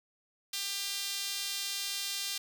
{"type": "tone with high-pass filter", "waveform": "sawtooth", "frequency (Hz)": 397, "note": "G4", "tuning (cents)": 22, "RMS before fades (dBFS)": -36, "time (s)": [0.53, 2.38], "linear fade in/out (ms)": 5, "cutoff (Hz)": 3800, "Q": 1.4, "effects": []}